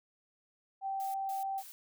sine tone, 778 Hz, G5, 13 cents flat, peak -33 dBFS, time 0.81-1.63 s, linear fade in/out 50 ms
blue noise bursts, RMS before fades -50 dBFS, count 3, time 1-1.72 s, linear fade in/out 0 ms, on 140 ms, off 150 ms
effects none

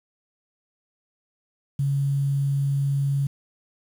sine tone, 139.4 Hz, C#3, 10 cents sharp, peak -20 dBFS, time 1.79-3.27 s, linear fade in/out 5 ms, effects 8-bit

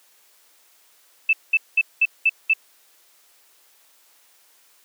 sine tone bursts, 2637 Hz, E7, in tune, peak -13 dBFS, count 6, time 1.29-2.536 s, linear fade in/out 5 ms, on 41 ms, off 200 ms, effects white hiss -57 dBFS RMS until 4.84 s + high-pass 400 Hz 12 dB/octave

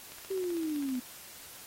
click train, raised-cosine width 0.2 ms, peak -30 dBFS, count 14, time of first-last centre 0.12-0.953 s, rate 15.6 Hz
sine linear sweep, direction down, 390.7 to 244.4 Hz, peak -30 dBFS, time 0.3-1 s, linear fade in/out 10 ms
effects white hiss -49 dBFS RMS until 1.66 s + AAC 48 kbps

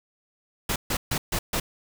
pink noise bursts, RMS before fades -26 dBFS, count 5, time 0.69-1.6 s, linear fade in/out 5 ms, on 70 ms, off 140 ms, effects none

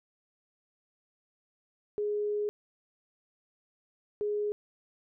sine tone bursts at uneven times, 416.3 Hz, G#4, 4 cents sharp, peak -28 dBFS, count 2, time 1.98-2.49 / 4.21-4.52 s, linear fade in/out 0 ms, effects none

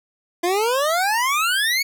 25% pulse exponential sweep, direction up, 337.4 to 2261 Hz, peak -14 dBFS, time 0.43-1.83 s, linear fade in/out 10 ms, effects none

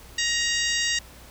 harmonic tone with a mistuned harmonic, 941 Hz, A#5, 16 cents sharp, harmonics 2 / 3 / 4 / 5 / 6 / 7 / 8, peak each -27 / -29 / -30 / -31 / -32 / -32 / -33 dBFS, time 0.18-0.99 s, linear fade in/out 5 ms, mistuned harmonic 8, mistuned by +27 cents, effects added 60 Hz sine -48 dBFS peak until 1.3 s + pink hiss -48 dBFS RMS until 1.3 s

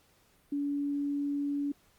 sine tone, 285.5 Hz, D4, 49 cents flat, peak -29 dBFS, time 0.52-1.72 s, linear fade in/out 5 ms, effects pink hiss -66 dBFS RMS until 1.98 s + Opus 48 kbps

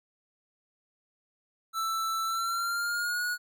square tone with pitch glide, 1326 to 1454.4 Hz, E6 to F#6, +10 to -30 cents, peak -29 dBFS, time 1.73-3.38 s, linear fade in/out 50 ms, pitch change +160 cents, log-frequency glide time 2.23-3.23 s, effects none

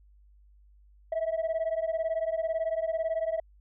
sine beating tone pair, 641 / 659 Hz, E5 / E5, -49 / -1 cents, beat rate 18 Hz, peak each -28 dBFS, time 1.12-3.4 s, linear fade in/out 5 ms, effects tanh soft clip ceiling -24 dBFS + added 50 Hz sine -55 dBFS peak until 3.6 s

